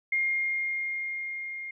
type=tone with level ramp; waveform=sine; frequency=2126 Hz; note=C7; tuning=27 cents sharp; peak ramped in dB=-23 to -35 dBFS; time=0.12-1.71 s; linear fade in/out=5 ms; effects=none